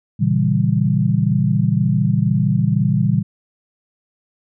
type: chord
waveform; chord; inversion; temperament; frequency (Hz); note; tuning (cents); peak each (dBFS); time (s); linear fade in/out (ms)
sine; A# diminished seventh; none; equal with one note detuned; 116.54 / 138.59 / 162.64 / 196; A#2 / C#3 / E3 / G3; 0 / 0 / -23 / 0; -19; 0.19-3.23; 20
effects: none